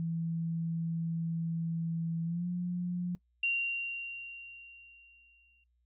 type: tone with pitch glide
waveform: sine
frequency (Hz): 165.4 to 177.27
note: E3 to F3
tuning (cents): +6 to +26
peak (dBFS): -31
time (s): 0-3.15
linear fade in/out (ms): 0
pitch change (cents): +120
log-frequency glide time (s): 2.24-2.47
type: tone with exponential decay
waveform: sine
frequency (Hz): 2763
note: F7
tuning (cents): -19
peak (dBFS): -26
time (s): 3.43-5.64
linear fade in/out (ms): 5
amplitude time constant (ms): 480
effects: noise-tail reverb RT60 0.1 s tail -21 dB re dry + added 60 Hz sine -70 dBFS peak until 5.85 s